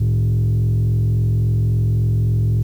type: tone with frequency modulation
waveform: sine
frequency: 110 Hz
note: A2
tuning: in tune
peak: -11 dBFS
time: 0-2.63 s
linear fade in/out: 10 ms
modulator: 43.6 Hz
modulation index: 0.67
effects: tanh soft clip ceiling -13 dBFS + 8-bit